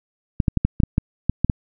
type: clicks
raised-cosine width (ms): 5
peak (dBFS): -4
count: 10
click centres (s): 0.402 / 0.482 / 0.573 / 0.65 / 0.802 / 0.835 / 0.981 / 1.296 / 1.446 / 1.498
effects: none